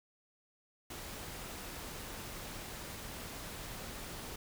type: noise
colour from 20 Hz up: pink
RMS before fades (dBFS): -45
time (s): 0.9-4.36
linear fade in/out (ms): 5
effects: none